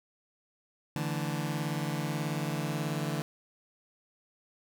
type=chord; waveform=sawtooth; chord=D suspended second; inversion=none; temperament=just; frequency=146.83 / 165.19 / 220.2 Hz; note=D3 / E3 / A3; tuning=0 / +4 / +2 cents; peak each=-29 / -31 / -35 dBFS; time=0.96-3.22 s; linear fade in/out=0 ms; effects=none